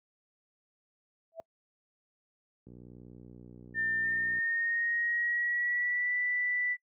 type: tone with exponential growth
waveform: sine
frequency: 657 Hz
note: E5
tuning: 6 cents flat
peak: -33 dBFS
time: 1.32-1.4 s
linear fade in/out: 0 ms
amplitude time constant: 16 ms
type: click train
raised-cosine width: 3 ms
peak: -37 dBFS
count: 105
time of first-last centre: 2.67-4.386 s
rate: 60.6 Hz
type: tone with pitch glide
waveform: sine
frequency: 1800 to 1974.3 Hz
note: A6 to B6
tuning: +39 to -1 cents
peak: -28 dBFS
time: 3.74-6.77 s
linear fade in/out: 50 ms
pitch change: +160 cents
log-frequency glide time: 3.99-6.15 s
effects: noise-tail reverb RT60 0.1 s tail -25 dB re dry + high-pass 80 Hz 12 dB/octave